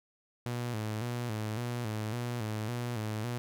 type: tone with vibrato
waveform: sawtooth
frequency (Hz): 114.3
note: A#2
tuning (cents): -34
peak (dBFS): -29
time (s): 0.46-3.38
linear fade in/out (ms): 0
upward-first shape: square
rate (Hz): 1.8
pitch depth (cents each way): 97
effects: none